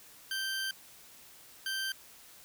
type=tone bursts at uneven times; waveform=20% pulse; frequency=1563 Hz; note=G6; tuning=6 cents flat; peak=-28 dBFS; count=2; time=0.31-0.71 / 1.66-1.92 s; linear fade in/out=2 ms; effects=white hiss -55 dBFS RMS until 2.44 s